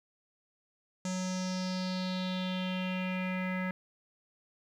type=tone with low-pass filter sweep; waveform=square; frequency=184.8 Hz; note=F#3; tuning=2 cents flat; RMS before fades=-34 dBFS; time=1.05-3.71 s; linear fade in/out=2 ms; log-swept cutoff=6900 to 1900 Hz; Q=4.5; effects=11-bit